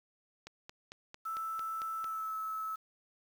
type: click train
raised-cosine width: 0.2 ms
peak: -29 dBFS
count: 8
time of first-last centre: 0.47-2.043 s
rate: 4.45 Hz
type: tone with pitch glide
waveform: sine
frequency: 1318.5 to 1301.9 Hz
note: E6 to E6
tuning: 0 to -22 cents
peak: -35 dBFS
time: 1.25-2.76 s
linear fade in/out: 10 ms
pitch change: -22 cents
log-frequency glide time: 2-2.36 s
effects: 9-bit